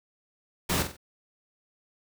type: noise with echo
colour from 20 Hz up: pink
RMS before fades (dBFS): -27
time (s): 0.69-0.83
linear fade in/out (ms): 10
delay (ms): 46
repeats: 3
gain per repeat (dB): -8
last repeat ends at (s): 0.968
effects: none